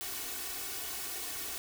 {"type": "noise with comb filter", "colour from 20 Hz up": "white", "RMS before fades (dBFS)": -39, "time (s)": [0.01, 1.58], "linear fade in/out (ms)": 0, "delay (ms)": 2.7, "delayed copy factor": 0.95, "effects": []}